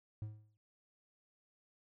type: tone with exponential decay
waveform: triangle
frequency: 107 Hz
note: A2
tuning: 48 cents flat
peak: -35 dBFS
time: 0.22-0.57 s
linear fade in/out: 0 ms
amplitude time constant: 74 ms
effects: none